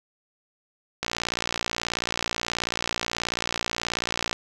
click train, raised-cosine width 0.2 ms, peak -8 dBFS, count 194, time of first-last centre 1.03-4.329 s, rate 58.5 Hz, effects none

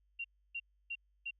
sine tone bursts, 2760 Hz, F7, 21 cents flat, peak -37 dBFS, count 4, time 0.19-1.31 s, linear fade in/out 10 ms, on 55 ms, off 300 ms, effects added 50 Hz sine -70 dBFS peak until 1.39 s

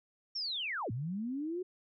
sine linear two-way sweep, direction down then up, 5588 to 105.5 to 374.6 Hz, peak -34 dBFS, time 0.35-1.63 s, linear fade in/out 10 ms, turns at 0.91 s, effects none

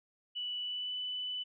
sine tone with pitch glide, 2960 to 2991 Hz, F#7 to F#7, 0 to +18 cents, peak -35 dBFS, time 0.35-1.44 s, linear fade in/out 20 ms, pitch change +18 cents, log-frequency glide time 0.6-0.95 s, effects none

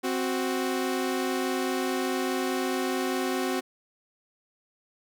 sawtooth tone pair together, 261.6 / 370 Hz, C4 / F#4, 0 / 0 cents, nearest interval tritone, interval 600 cents, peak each -25 dBFS, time 0.03-3.61 s, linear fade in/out 20 ms, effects none

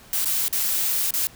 blue noise with dropouts, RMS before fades -23 dBFS, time 0.13-1.27 s, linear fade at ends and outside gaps 1 ms, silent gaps 0.246-0.257 / 0.482-0.527 / 1.108-1.138 s, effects pink hiss -48 dBFS RMS until 1.35 s

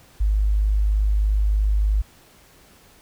sine tone, 51.6 Hz, G#1, 10 cents flat, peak -16 dBFS, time 0.2-2.02 s, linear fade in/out 10 ms, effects pink hiss -52 dBFS RMS until 3.01 s

